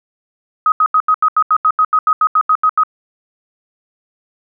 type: tone bursts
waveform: sine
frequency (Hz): 1261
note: D#6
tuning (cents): +23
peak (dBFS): -8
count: 16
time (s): 0.66-2.835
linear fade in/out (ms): 2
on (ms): 60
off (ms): 81
effects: none